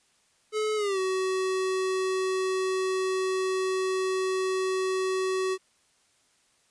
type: tone with pitch glide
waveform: square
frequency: 430 to 376.5 Hz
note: A4 to F#4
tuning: -40 to +30 cents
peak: -26 dBFS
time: 0.52-5.58 s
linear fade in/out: 50 ms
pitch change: -230 cents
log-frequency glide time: 0.76-0.99 s
effects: white hiss -66 dBFS RMS until 6.7 s + resampled to 22050 Hz